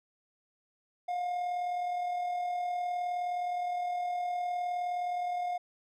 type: tone with amplitude modulation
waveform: triangle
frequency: 713 Hz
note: F5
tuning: 36 cents sharp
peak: -27 dBFS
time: 1.08-5.58 s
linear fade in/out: 10 ms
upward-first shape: sine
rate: 39.4 Hz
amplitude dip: 35%
effects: none